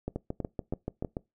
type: two click trains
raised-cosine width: 2 ms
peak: -19 / -19 dBFS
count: 4 / 8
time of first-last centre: 0.08-1.048 / 0.16-1.169 s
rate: 3.1 / 6.94 Hz
effects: noise-tail reverb RT60 0.2 s tail -22 dB re dry